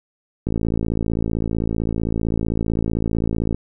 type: click train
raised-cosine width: 3 ms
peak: -9 dBFS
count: 172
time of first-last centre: 0.47-3.546 s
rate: 55.6 Hz
effects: none